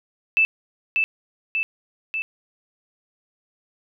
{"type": "tone with echo", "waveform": "sine", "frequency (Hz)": 2637, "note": "E7", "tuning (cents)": 0, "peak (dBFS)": -14, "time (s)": [0.37, 0.45], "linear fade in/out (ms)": 0, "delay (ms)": 590, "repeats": 3, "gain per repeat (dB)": -3, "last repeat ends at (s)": 2.22, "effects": []}